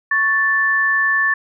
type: tone pair together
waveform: sine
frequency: 1108.7 / 1760 Hz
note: C#6 / A6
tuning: 0 / 0 cents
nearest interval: minor sixth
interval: 800 cents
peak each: -22 / -14 dBFS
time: 0.11-1.34 s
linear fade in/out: 5 ms
effects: none